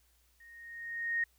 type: tone with level ramp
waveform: sine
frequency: 1859 Hz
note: A#6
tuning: 5 cents flat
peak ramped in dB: -54 to -27 dBFS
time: 0.4-1.24 s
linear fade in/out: 5 ms
effects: added 60 Hz sine -69 dBFS peak until 1.38 s + white hiss -71 dBFS RMS until 1.38 s